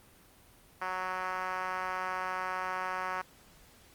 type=tone with band-pass filter; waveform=5% pulse; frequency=185 Hz; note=F#3; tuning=in tune; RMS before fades=-35 dBFS; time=0.81-3.22 s; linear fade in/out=10 ms; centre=1100 Hz; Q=1.4; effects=pink hiss -59 dBFS RMS until 3.94 s + Opus 32 kbps